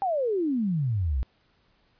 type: exponential sweep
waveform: sine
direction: down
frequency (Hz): 810 to 58.27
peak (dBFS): -23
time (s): 0.02-1.23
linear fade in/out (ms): 0
effects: pink hiss -66 dBFS RMS until 1.99 s + resampled to 11025 Hz